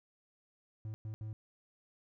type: tone bursts at uneven times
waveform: triangle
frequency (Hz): 108.4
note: A2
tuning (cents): -25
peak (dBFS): -37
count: 3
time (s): 0.85-0.94 / 1.05-1.14 / 1.21-1.33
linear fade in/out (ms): 0
effects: none